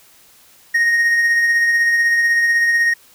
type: tone with tremolo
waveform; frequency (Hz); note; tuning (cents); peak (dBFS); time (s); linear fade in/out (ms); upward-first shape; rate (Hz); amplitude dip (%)
triangle; 1864.7; A#6; 0; -9; 0.74-2.94; 10; triangle; 16; 35
effects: white hiss -49 dBFS RMS until 3.14 s